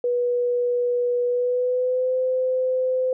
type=tone with pitch glide; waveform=sine; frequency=487.5 to 512.9 Hz; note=B4 to C5; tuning=-23 to -35 cents; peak=-19 dBFS; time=0.04-3.13 s; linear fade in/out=2 ms; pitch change=+88 cents; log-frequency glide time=1.25-2.16 s; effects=none